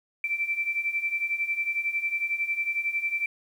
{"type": "beating tone pair", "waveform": "sine", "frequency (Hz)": [2331, 2342], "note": ["D7", "D7"], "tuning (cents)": [-14, -5], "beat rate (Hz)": 11, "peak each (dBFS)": [-31, -27], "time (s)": [0.24, 3.26], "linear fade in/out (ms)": 2, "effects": ["9-bit"]}